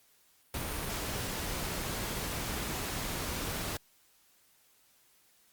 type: noise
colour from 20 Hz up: pink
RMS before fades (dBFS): -36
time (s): 0.54-3.77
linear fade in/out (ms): 2
effects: white hiss -66 dBFS RMS until 5.52 s + Opus 48 kbps